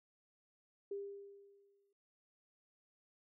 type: tone with exponential decay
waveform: sine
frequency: 400.1 Hz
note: G4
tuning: 35 cents sharp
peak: -38 dBFS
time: 0.91-1.93 s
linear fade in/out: 5 ms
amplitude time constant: 220 ms
effects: none